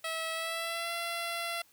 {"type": "tone with pitch glide", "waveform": "10% pulse", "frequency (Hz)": [649, 680.9], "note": ["E5", "F5"], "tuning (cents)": [-27, -44], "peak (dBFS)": -25, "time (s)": [0.04, 1.62], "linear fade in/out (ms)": 5, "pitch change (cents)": 83, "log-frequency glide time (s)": [0.32, 0.92], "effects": ["white hiss -64 dBFS RMS until 1.72 s"]}